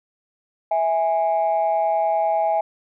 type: tone pair together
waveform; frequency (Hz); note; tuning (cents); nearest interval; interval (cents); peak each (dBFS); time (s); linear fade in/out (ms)
sine; 654.8 / 825; E5 / G#5; -12 / -12; major third; 400; -19; 0.71-2.61; 5
effects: tanh soft clip ceiling -12 dBFS